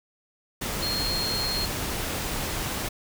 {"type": "tone in noise", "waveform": "sine", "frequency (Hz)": 4242, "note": "C8", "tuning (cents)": 23, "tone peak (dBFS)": -27, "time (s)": [0.82, 1.66], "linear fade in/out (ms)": 10, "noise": "pink", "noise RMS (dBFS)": -30, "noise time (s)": [0.61, 2.89], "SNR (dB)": 0, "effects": []}